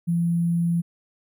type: tone with sample-and-hold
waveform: sine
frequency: 170.2 Hz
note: F3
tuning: 44 cents flat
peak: -19 dBFS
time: 0.07-0.82 s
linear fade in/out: 20 ms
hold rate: 11025 Hz
effects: none